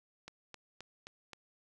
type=click train; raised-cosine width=0.2 ms; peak=-29 dBFS; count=5; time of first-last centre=0.28-1.333 s; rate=3.8 Hz; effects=none